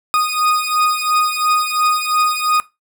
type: beating tone pair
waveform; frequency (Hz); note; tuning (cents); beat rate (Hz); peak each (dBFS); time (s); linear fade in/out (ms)
40% pulse; 1238 / 1240.9; D#6 / D#6; -9 / -5; 2.9; -17; 0.14-2.6; 0
effects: noise-tail reverb RT60 0.2 s tail -17 dB re dry